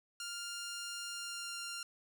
10% pulse tone with pitch glide, 1400 to 1391.9 Hz, F6 to F6, +4 to -6 cents, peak -32 dBFS, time 0.2-1.83 s, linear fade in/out 2 ms, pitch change -10 cents, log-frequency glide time 1.09-1.56 s, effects none

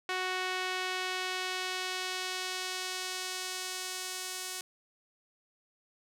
sawtooth tone with band-pass filter sweep, 370 Hz, F#4, in tune, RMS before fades -36 dBFS, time 0.09-4.61 s, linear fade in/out 2 ms, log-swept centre 2200 to 8100 Hz, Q 0.79, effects none

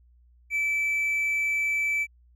sine tone with hard clipping, 2315 Hz, D7, 25 cents flat, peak -24 dBFS, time 0.5-2.07 s, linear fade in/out 50 ms, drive 2 dB, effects added 60 Hz sine -55 dBFS peak until 2.35 s

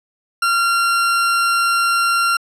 40% pulse tone, 1378 Hz, F6, 24 cents flat, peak -13 dBFS, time 0.42-2.37 s, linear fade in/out 5 ms, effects low-pass 11000 Hz 12 dB/octave

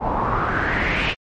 pink noise with low-pass filter sweep, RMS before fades -21 dBFS, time 0-1.15 s, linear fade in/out 50 ms, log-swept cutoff 820 to 2800 Hz, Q 4.3, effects MP3 48 kbps

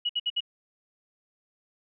sine tone bursts, 2914 Hz, F#7, 27 cents flat, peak -24 dBFS, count 4, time 0.05-0.406 s, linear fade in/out 10 ms, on 44 ms, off 60 ms, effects none

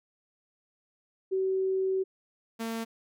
sine / sawtooth tone pair in turn, 380.2 / 226.9 Hz, F#4 / A#3, +47 / -47 cents, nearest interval major sixth, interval 894 cents, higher first, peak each -25 / -28 dBFS, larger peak first, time 1.31-2.04 / 2.59-2.85 s, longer first, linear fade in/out 20 ms, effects none

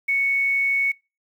sine tone with quantisation, 2217 Hz, C#7, in tune, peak -18 dBFS, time 0.08-0.92 s, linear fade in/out 10 ms, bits 8, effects noise-tail reverb RT60 0.3 s tail -26 dB re dry

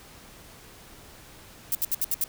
violet noise bursts, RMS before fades -25 dBFS, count 6, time 1.72-2.241 s, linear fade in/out 2 ms, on 31 ms, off 67 ms, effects pink hiss -49 dBFS RMS until 2.28 s

